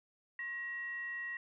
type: tone with frequency modulation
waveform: sine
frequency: 1900 Hz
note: A#6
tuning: 33 cents sharp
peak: -38 dBFS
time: 0.39-1.37 s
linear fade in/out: 2 ms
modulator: 825 Hz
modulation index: 0.26
effects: none